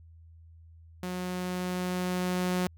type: tone with level ramp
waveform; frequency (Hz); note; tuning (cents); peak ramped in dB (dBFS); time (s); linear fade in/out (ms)
sawtooth; 181.3; F#3; -35; -29 to -22; 1.03-2.67; 0
effects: added 82 Hz sine -50 dBFS peak until 2.77 s